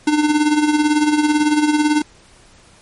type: tone with tremolo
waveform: square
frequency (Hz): 300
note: D4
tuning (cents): +37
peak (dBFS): -11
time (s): 0.07-2.02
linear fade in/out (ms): 5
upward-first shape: sine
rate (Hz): 18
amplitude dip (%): 60
effects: pink hiss -48 dBFS RMS until 2.81 s + MP3 48 kbps